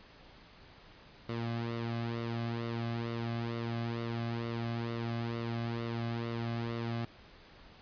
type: tone with flanger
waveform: sawtooth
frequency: 116.54 Hz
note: A#2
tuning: in tune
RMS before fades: -36 dBFS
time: 1.29-7.05 s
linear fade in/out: 0 ms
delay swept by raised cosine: 1.2 to 2.2 ms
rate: 2.2 Hz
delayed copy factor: -0.6
effects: pink hiss -56 dBFS RMS until 7.81 s + resampled to 11025 Hz